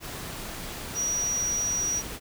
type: tone in noise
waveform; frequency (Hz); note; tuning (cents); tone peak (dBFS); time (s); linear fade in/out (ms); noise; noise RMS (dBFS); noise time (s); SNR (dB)
sine; 5780; F#8; -41; -25; 0.94-2.03; 50; pink; -37; 0-2.2; +9
effects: none